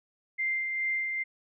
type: tone with tremolo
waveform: sine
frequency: 2093 Hz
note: C7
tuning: in tune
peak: -26 dBFS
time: 0.38-1.24 s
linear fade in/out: 20 ms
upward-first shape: sine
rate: 2.4 Hz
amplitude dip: 35%
effects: none